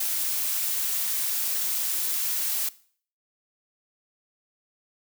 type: noise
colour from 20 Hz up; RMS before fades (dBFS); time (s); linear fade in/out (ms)
blue; -27; 0-2.69; 5
effects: noise-tail reverb RT60 0.5 s tail -19 dB re dry